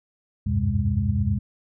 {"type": "tone cluster", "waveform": "sine", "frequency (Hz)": [75.9, 93.1, 102.6, 126, 204.4], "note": ["D#2", "F#2", "G#2", "B2", "G#3"], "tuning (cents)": [-42, 11, -21, 35, -27], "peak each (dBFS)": [-27, -24, -28, -27, -27], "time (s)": [0.46, 1.39], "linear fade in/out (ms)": 10, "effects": []}